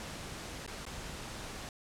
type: noise with dropouts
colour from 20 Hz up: pink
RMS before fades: -43 dBFS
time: 0-1.69 s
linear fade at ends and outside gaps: 1 ms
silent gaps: 0.664-0.676 / 0.853-0.864 s
effects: low-pass 9000 Hz 12 dB/octave